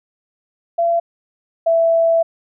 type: tone pair in turn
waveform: sine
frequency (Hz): 679 / 662.7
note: F5 / E5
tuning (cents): -49 / +9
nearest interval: unison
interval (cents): 42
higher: first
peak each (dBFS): -13 / -11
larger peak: second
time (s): 0.78-1 / 1.66-2.23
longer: second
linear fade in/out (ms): 10
effects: none